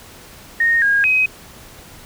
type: tone with pitch steps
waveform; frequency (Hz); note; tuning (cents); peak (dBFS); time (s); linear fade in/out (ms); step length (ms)
sine; 1852 / 1630 / 2527; A#6 / G#6 / D#7; -12 / -33 / +26; -12; 0.6-1.26; 5; 220
effects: pink hiss -41 dBFS RMS until 2.05 s